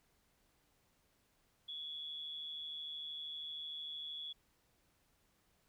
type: tone with amplitude modulation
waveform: sine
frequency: 3387 Hz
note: G#7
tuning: 33 cents sharp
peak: -40 dBFS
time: 1.68-4.33 s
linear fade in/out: 10 ms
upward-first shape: sine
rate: 153 Hz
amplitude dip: 55%
effects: pink hiss -75 dBFS RMS until 5.68 s